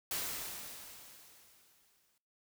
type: noise with exponential decay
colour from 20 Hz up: white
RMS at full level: -36 dBFS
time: 0.11-2.18 s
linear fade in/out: 2 ms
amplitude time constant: 450 ms
effects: noise-tail reverb RT60 0.5 s tail -21 dB re dry